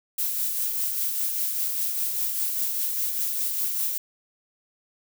violet noise with tremolo, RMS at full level -25 dBFS, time 0.18-3.98 s, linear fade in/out 5 ms, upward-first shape triangle, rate 5 Hz, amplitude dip 40%, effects none

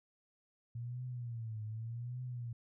sine tone with vibrato, 116.54 Hz, A#2, in tune, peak -39 dBFS, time 0.75-2.53 s, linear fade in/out 5 ms, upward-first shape triangle, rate 0.85 Hz, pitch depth 150 cents each way, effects none

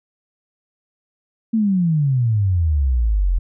sine exponential sweep, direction down, 230 to 41.2 Hz, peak -14 dBFS, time 1.53-3.39 s, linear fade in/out 10 ms, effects none

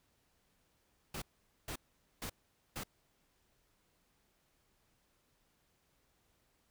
pink noise bursts, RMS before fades -42 dBFS, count 4, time 1.14-2.836 s, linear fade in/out 5 ms, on 79 ms, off 460 ms, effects pink hiss -75 dBFS RMS until 6.7 s

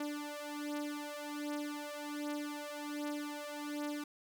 sawtooth beating tone pair, 293.7 / 295 Hz, D4 / D4, 0 / +8 cents, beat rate 1.3 Hz, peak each -38 / -38 dBFS, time 0-4.04 s, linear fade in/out 5 ms, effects none

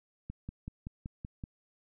click train, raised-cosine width 5 ms, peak -27 dBFS, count 7, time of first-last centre 0.3-1.439 s, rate 5.27 Hz, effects none

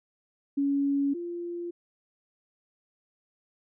sine tone pair in turn, 280.3 / 346 Hz, C#4 / F4, +19 / -16 cents, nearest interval major third, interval 365 cents, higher second, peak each -23 / -32 dBFS, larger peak first, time 0.57-1.14 / 1.14-1.71 s, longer neither, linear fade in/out 10 ms, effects none

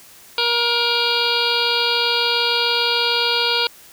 harmonic tone, 473.1 Hz, A#4, 26 cents sharp, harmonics 1 / 2 / 3 / 5 / 6 / 7 / 8 / 9 / 10, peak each -25 / -25 / -25 / -25 / -25 / -25 / -25 / -25 / -25 dBFS, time 0.38-3.67 s, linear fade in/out 2 ms, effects white hiss -45 dBFS RMS until 3.92 s

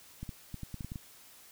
clicks, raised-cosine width 5 ms, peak -27 dBFS, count 9, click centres 0.23 / 0.292 / 0.543 / 0.633 / 0.743 / 0.808 / 0.846 / 0.919 / 0.958 s, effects white hiss -56 dBFS RMS until 1.51 s

